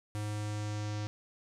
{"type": "tone with low-pass filter sweep", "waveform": "square", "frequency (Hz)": 105.2, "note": "G#2", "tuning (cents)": 23, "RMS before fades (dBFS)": -36, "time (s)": [0.15, 1.07], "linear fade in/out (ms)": 0, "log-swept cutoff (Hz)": [10000, 5600], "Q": 1.8, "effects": []}